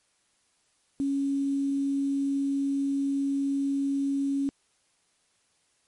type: tone with quantisation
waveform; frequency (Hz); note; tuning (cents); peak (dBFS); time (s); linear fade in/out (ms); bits
sine; 277.2; C#4; 0; -24; 1-4.49; 0; 8
effects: white hiss -69 dBFS RMS until 5.87 s + MP3 48 kbps